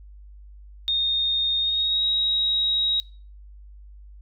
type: tone with pitch glide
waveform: sine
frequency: 3684 to 3807 Hz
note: A#7 to A#7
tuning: -21 to +36 cents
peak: -20 dBFS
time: 0.88-3 s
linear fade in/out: 0 ms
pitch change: +57 cents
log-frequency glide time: 1.59-2.03 s
effects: noise-tail reverb RT60 0.4 s tail -22 dB re dry + added 50 Hz sine -42 dBFS peak until 4.21 s